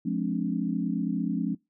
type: chord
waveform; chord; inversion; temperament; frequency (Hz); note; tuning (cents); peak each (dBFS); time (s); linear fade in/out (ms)
sine; D half-diminished seventh; first; just; 176.2 / 211.4 / 264.3 / 293.7; F3 / Ab3 / C4 / D4; +16 / +31 / +18 / 0; -30 / -30 / -31 / -33; 0.05-1.55; 10
effects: noise-tail reverb RT60 0.2 s tail -23 dB re dry